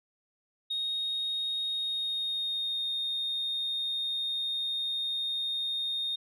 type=tone with pitch glide; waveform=sine; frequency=3729 to 3684 Hz; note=A#7 to A#7; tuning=0 to -21 cents; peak=-28 dBFS; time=0.7-6.16 s; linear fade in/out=10 ms; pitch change=-21 cents; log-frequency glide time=1.69-2.89 s; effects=tanh soft clip ceiling -26 dBFS